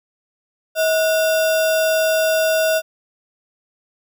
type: tone with sample-and-hold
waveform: sine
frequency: 639 Hz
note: D#5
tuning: 46 cents sharp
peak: -14 dBFS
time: 0.75-2.82 s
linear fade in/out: 50 ms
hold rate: 2100 Hz
effects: none